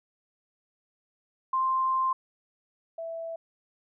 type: tone pair in turn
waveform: sine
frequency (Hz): 1048 / 660.2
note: C6 / E5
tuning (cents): +2 / +2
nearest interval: minor sixth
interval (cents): 800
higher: first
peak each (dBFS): -23 / -33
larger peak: first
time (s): 1.53-2.13 / 2.98-3.36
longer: first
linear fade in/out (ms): 5
effects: none